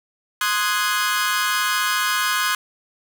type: chord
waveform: sawtooth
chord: Ab dominant seventh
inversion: first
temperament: equal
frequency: 1046.5 / 1244.5 / 1480 / 1661.2 Hz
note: C6 / Eb6 / Gb6 / Ab6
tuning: 0 / 0 / 0 / 0 cents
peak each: -21 dBFS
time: 0.41-2.55 s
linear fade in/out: 2 ms
effects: none